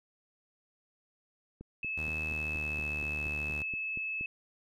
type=click train; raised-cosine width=3 ms; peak=-32 dBFS; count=12; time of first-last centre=1.61-4.21 s; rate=4.23 Hz
type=tone; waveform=sine; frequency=2600 Hz; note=E7; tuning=24 cents flat; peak=-33 dBFS; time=1.83-4.26 s; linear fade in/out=2 ms
type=tone with pitch glide; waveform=sawtooth; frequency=77.78 to 74.4 Hz; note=D#2 to D2; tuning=0 to +23 cents; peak=-35 dBFS; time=1.97-3.63 s; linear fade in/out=10 ms; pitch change=-77 cents; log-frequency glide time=2.16-2.91 s
effects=none